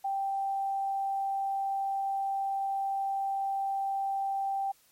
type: tone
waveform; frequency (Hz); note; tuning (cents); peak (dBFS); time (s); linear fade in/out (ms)
sine; 784; G5; 0; -28; 0.04-4.72; 10
effects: white hiss -64 dBFS RMS until 4.91 s + MP3 64 kbps